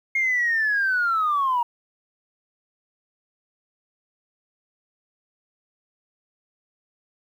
sine linear sweep, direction down, 2147 to 933 Hz, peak -18 dBFS, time 0.15-1.63 s, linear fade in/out 5 ms, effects tanh soft clip ceiling -15 dBFS + 9-bit

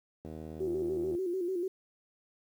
click train, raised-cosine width 2 ms, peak -30 dBFS, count 72, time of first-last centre 0.25-1.15 s, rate 78.9 Hz
sine tone with vibrato, 362.8 Hz, F#4, 34 cents flat, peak -30 dBFS, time 0.6-1.68 s, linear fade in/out 5 ms, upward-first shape square, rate 6.8 Hz, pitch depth 73 cents each way
effects high-pass 60 Hz 12 dB/octave + 10-bit

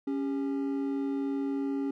triangle tone pair together, 277.2 / 400.5 Hz, C#4 / G4, 0 / +37 cents, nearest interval tritone, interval 637 cents, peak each -27 / -35 dBFS, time 0.07-1.91 s, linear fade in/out 5 ms, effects none

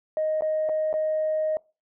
sine tone with dropouts, 623 Hz, D#5, 2 cents sharp, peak -21 dBFS, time 0.17-1.57 s, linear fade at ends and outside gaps 1 ms, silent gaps 0.409-0.421 / 0.69-0.694 / 0.929-0.939 s, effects noise-tail reverb RT60 0.3 s tail -24 dB re dry + tanh soft clip ceiling -18 dBFS

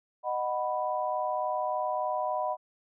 sine chord, B major, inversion first, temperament just, 617.4 / 740.8 / 987.8 Hz, D#5 / F#5 / B5, -14 / +2 / 0 cents, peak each -32 dBFS, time 0.23-2.57 s, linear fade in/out 50 ms, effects none

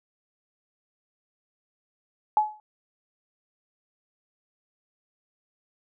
sine tone with exponential decay, 852 Hz, G#5, 44 cents sharp, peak -14 dBFS, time 2.37-2.6 s, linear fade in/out 1 ms, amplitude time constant 50 ms, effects none

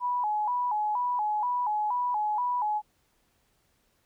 sine tone with vibrato, 911 Hz, A#5, 40 cents flat, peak -25 dBFS, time 0-2.82 s, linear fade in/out 50 ms, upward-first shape square, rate 2.1 Hz, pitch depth 130 cents each way, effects pink hiss -70 dBFS RMS until 4.05 s

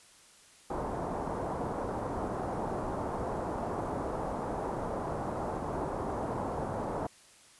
white low-pass noise, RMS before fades -35 dBFS, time 0.7-7.07 s, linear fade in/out 5 ms, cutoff 940 Hz, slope 24 dB/octave, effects white hiss -58 dBFS RMS until 7.59 s + resampled to 24000 Hz

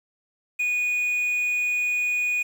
triangle tone with quantisation, 2465 Hz, D#7, 17 cents flat, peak -20 dBFS, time 0.59-2.43 s, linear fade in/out 10 ms, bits 8, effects none

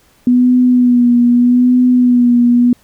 sine tone with vibrato, 245.5 Hz, B3, 10 cents flat, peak -6 dBFS, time 0.27-2.73 s, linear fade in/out 2 ms, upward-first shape sine, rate 0.81 Hz, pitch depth 34 cents each way, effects pink hiss -51 dBFS RMS until 2.83 s

